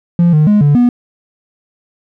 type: tone with pitch steps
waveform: triangle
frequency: 172.4 / 152.6 / 208.5 / 145 / 243.5 Hz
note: F3 / D#3 / G#3 / D3 / B3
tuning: -22 / -33 / +7 / -22 / -24 cents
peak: -3 dBFS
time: 0.19-0.89 s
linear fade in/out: 2 ms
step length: 140 ms
effects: tanh soft clip ceiling 0 dBFS